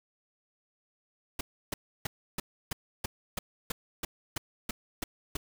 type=noise bursts; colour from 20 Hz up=pink; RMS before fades=-33 dBFS; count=13; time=1.39-5.37 s; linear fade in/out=5 ms; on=20 ms; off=310 ms; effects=none